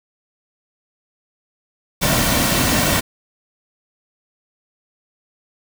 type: noise with comb filter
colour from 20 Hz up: pink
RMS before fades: -17 dBFS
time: 2.01-3.01 s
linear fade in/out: 20 ms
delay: 2.4 ms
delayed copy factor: -0.5
effects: none